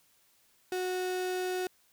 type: tone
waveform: 35% pulse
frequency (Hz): 367.1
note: F#4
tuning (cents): -14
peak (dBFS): -29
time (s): 0.72-1.67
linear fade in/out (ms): 2
effects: white hiss -67 dBFS RMS until 1.92 s